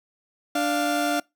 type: tone pair together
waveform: 30% pulse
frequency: 293.7 / 698.5 Hz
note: D4 / F5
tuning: 0 / 0 cents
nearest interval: octave + minor third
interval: 1500 cents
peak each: -22 dBFS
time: 0.55-1.2 s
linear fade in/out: 5 ms
effects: noise-tail reverb RT60 0.2 s tail -25 dB re dry